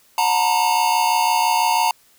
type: tone cluster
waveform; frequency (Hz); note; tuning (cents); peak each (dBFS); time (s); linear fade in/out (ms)
square; 725 / 900 / 966; F#5 / A5 / B5; -35 / +39 / -39; -25 / -18 / -22; 0.18-1.91; 2
effects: white hiss -55 dBFS RMS until 2.18 s